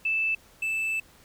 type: tone pair in turn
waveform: sine / triangle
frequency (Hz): 2637 / 2637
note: E7 / E7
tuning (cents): 0 / 0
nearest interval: unison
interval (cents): 0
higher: neither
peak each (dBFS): -23 / -24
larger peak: first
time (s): 0.05-0.35 / 0.62-1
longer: second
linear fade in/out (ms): 5
effects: pink hiss -56 dBFS RMS until 1.24 s